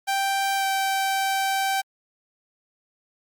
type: tone with pitch glide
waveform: sawtooth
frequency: 784 to 776.8 Hz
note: G5 to G5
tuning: 0 to -16 cents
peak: -18 dBFS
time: 0.07-1.82 s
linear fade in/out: 20 ms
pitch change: -16 cents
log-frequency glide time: 0.57-0.65 s
effects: Opus 48 kbps